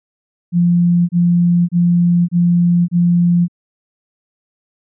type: tone bursts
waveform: sine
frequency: 173.8 Hz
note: F3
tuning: 8 cents flat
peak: -9 dBFS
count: 5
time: 0.52-3.482 s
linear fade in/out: 50 ms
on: 570 ms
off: 28 ms
effects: none